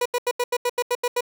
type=tone bursts; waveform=30% pulse; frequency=488.1 Hz; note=B4; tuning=20 cents flat; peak=-17 dBFS; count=10; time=0.01-1.208 s; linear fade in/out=5 ms; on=46 ms; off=82 ms; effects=none